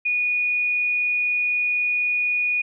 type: tone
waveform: sine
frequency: 2459 Hz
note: D#7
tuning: 21 cents flat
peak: -19 dBFS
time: 0.05-2.62 s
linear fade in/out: 10 ms
effects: none